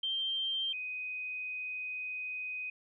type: tone pair in turn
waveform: sine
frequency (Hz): 3153 / 2503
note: G7 / D#7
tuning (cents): +9 / +10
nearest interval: major third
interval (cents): 399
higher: first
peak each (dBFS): -31 / -36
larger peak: first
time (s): 0.03-0.73 / 0.73-2.7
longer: second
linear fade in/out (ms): 5
effects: none